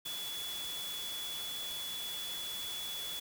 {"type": "tone in noise", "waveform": "sine", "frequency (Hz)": 3413, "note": "G#7", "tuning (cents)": 47, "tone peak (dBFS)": -39, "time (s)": [0.05, 3.2], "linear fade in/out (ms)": 10, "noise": "white", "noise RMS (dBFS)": -44, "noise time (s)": [0.05, 3.2], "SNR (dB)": 2, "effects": []}